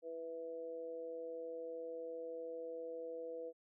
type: tone with amplitude modulation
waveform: sine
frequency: 493.9 Hz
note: B4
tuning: in tune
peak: -39 dBFS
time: 0.02-3.53 s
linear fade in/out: 50 ms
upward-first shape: sine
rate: 163 Hz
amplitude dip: 75%
effects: none